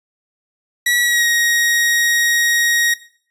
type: tone with pitch glide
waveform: sawtooth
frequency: 1933 to 1883.4 Hz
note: B6 to A#6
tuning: -38 to +17 cents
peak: -10 dBFS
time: 0.86-2.94 s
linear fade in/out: 5 ms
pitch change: -45 cents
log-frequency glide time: 1.02-1.26 s
effects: noise-tail reverb RT60 0.5 s tail -17 dB re dry + resampled to 32000 Hz